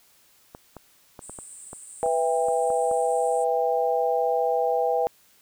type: clicks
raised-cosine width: 1 ms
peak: -25 dBFS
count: 10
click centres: 0.549 / 0.767 / 1.192 / 1.296 / 1.388 / 1.731 / 2.061 / 2.485 / 2.703 / 2.913 s
type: band-pass noise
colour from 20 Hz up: pink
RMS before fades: -44 dBFS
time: 1.21-3.45 s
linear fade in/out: 20 ms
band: 7900 to 9100 Hz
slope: 96 dB/octave
type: chord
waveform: sine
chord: E minor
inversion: second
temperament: equal with one note detuned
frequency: 493.9 / 659.3 / 798.2 Hz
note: B4 / E5 / G5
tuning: 0 / 0 / +31 cents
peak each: -24 / -26 / -25 dBFS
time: 2.03-5.07 s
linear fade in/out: 0 ms
effects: white hiss -59 dBFS RMS until 5.41 s